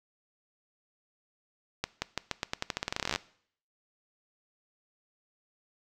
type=accelerating click train; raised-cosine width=0.2 ms; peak=-12 dBFS; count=23; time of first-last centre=1.84-3.16 s; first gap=180 ms; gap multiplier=0.87; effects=noise-tail reverb RT60 0.6 s tail -20 dB re dry